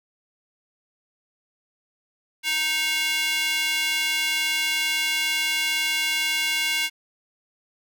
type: tone with high-pass filter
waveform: square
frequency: 311.1 Hz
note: D#4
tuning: in tune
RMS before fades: -24 dBFS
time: 2.43-6.9 s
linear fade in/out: 50 ms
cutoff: 2400 Hz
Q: 2.4
effects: none